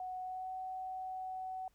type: tone with pitch glide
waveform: sine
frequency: 740 to 749.9 Hz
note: F#5 to F#5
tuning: 0 to +23 cents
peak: -39 dBFS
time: 0-1.68 s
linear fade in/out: 2 ms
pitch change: +23 cents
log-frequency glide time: 0.22-0.51 s
effects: added 50 Hz sine -70 dBFS peak until 1.74 s + pink hiss -75 dBFS RMS until 1.74 s